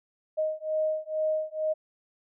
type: beating tone pair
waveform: sine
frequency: 622.3 / 624.5 Hz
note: D#5 / D#5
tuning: 0 / +6 cents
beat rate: 2.2 Hz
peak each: -29 dBFS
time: 0.37-1.74 s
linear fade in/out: 20 ms
effects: none